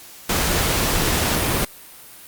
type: noise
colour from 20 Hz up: pink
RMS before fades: -20 dBFS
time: 0.29-1.65 s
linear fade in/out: 5 ms
effects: white hiss -42 dBFS RMS until 2.27 s + Opus 48 kbps